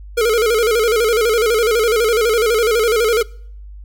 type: tone with vibrato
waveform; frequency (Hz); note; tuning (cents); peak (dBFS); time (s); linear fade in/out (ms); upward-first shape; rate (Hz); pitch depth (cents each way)
square; 451.3; A4; +44; -13; 0.17-3.23; 10; square; 12; 84
effects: noise-tail reverb RT60 0.6 s tail -24 dB re dry + added 50 Hz sine -32 dBFS peak until 3.84 s